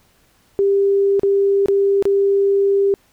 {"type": "tone with dropouts", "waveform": "sine", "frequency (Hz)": 396.6, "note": "G4", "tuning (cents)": 20, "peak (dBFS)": -12, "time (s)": [0.59, 2.94], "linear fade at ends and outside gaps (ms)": 0, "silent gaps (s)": [[1.195, 1.233], [1.659, 1.684], [2.025, 2.054]], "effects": ["pink hiss -57 dBFS RMS until 3.12 s"]}